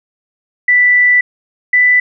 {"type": "tone pair in turn", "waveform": "sine", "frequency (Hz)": [1975.5, 1986.9], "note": ["B6", "B6"], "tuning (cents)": [0, 10], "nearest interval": "unison", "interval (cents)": 10, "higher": "second", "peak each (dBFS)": -6, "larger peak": "neither", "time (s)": [[0.68, 1.21], [1.73, 2]], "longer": "first", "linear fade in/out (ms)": 5, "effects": []}